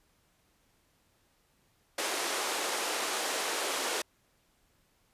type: band-pass noise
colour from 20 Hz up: pink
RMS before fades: -33 dBFS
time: 1.98-4.02 s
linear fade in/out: 5 ms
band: 370 to 11000 Hz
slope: 24 dB/octave
effects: pink hiss -70 dBFS RMS until 5.13 s + resampled to 32000 Hz